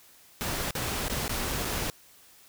pink noise with dropouts, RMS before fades -31 dBFS, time 0.41-1.9 s, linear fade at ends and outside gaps 0 ms, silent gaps 0.708-0.752 / 1.083-1.098 / 1.28-1.294 / 1.648-1.652 s, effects white hiss -56 dBFS RMS until 2.48 s

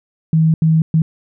sine tone bursts at uneven times, 160 Hz, D#3, 49 cents sharp, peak -9 dBFS, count 3, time 0.33-0.54 / 0.62-0.82 / 0.94-1.02 s, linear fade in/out 2 ms, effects none

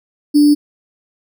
sine tone with sample-and-hold, 293.7 Hz, D4, in tune, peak -6 dBFS, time 0.34-0.55 s, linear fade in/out 20 ms, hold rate 4900 Hz, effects none

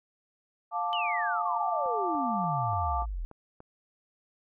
sine chord, D minor, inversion first, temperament just, 704.8 / 881 / 1174.7 Hz, F5 / A5 / D6, +16 / +2 / 0 cents, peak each -32 dBFS, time 0.71-3.06 s, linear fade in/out 50 ms
sine exponential sweep, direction down, 3062 to 38.17 Hz, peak -31 dBFS, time 0.93-3.25 s, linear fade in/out 0 ms
click train, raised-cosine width 1 ms, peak -34 dBFS, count 7, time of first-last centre 1.86-3.604 s, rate 3.44 Hz
effects none

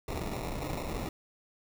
pink noise with sample-and-hold, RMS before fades -36 dBFS, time 0.08-1.09 s, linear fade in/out 2 ms, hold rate 1575 Hz, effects none

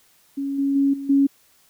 sine tone with level steps, 277.2 Hz, C#4, in tune, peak -23 / -18 / -15 / -28 / -13 dBFS, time 0.37-1.27 s, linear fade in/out 10 ms, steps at 0.58 / 0.75 / 0.93 / 1.09 s, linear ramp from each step 10 ms, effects white hiss -58 dBFS RMS until 1.69 s

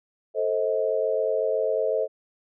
sine chord, A diminished, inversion none, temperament just, 440 / 528 / 633.6 Hz, A4 / C5 / Eb5, 0 / +16 / +31 cents, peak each -26 dBFS, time 0.34-2.08 s, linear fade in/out 50 ms, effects none

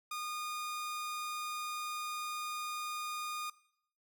sawtooth tone, 1223 Hz, D#6, 30 cents flat, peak -34 dBFS, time 0.11-3.5 s, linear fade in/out 5 ms, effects noise-tail reverb RT60 0.7 s tail -20 dB re dry

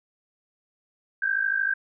sine tone pair together, 1556 / 1609 Hz, G6 / G6, -13 / +45 cents, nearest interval minor second, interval 58 cents, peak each -25 dBFS, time 1.22-1.74 s, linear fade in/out 5 ms, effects none

